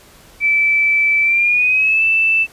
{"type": "tone with pitch glide", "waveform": "sine", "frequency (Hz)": [2318, 2647], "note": ["D7", "E7"], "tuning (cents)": [-23, 7], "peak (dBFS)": -11, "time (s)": [0.4, 2.47], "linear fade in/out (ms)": 50, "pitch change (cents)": 230, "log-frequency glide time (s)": [1.22, 2.04], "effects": ["pink hiss -45 dBFS RMS until 2.52 s", "resampled to 32000 Hz"]}